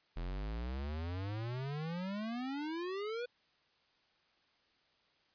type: exponential sweep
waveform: square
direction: up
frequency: 41.12 to 496.2 Hz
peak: -38 dBFS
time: 0.16-3.26 s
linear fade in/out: 10 ms
effects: white hiss -72 dBFS RMS until 5.34 s + resampled to 11025 Hz